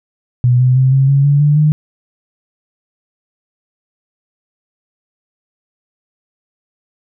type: tone with pitch steps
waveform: sine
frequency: 123.47 / 127.16 / 130.96 / 134.88 / 138.91 / 143.06 / 147.34 / 151.75 Hz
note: B2 / C3 / C3 / C#3 / C#3 / D3 / D3 / D#3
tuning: 0 / -49 / +2 / -47 / +4 / -45 / +6 / -43 cents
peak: -7 dBFS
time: 0.44-1.72 s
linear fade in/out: 0 ms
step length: 160 ms
effects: none